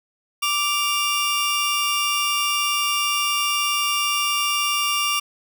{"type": "tone pair together", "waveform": "sawtooth", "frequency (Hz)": [1173, 2798], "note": ["D6", "F7"], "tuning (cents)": [-2, 3], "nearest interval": "octave + minor third", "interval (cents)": 1505, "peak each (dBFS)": -19, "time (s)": [0.42, 5.2], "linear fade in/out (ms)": 10, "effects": []}